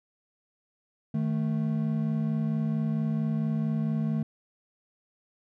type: tone pair together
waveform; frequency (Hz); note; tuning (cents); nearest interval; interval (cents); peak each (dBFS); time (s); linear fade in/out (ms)
triangle; 155.56 / 220; D#3 / A3; 0 / 0; tritone; 600; -26; 1.14-4.23; 5
effects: none